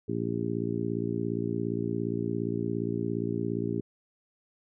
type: harmonic tone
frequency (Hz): 57.3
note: A#1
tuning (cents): -29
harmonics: 2 / 3 / 4 / 5 / 6 / 7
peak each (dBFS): -35 / -35 / -35 / -35 / -35 / -35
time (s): 0.08-3.81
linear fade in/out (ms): 10
effects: none